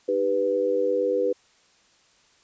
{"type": "tone cluster", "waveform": "sine", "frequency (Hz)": [307.2, 395.6, 493.6], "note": ["D#4", "G4", "B4"], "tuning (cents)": [-22, 16, -1], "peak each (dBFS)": [-31, -26, -22], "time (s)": [0.08, 1.33], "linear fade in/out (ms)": 10, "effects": ["white hiss -60 dBFS RMS until 2.43 s", "resampled to 16000 Hz"]}